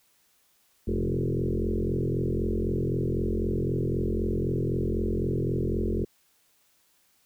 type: tone with frequency modulation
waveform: sine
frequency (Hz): 131.1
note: C3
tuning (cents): +4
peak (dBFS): -24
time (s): 0.87-6.05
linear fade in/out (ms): 10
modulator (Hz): 43.9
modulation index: 6.8
effects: white hiss -66 dBFS RMS until 7.25 s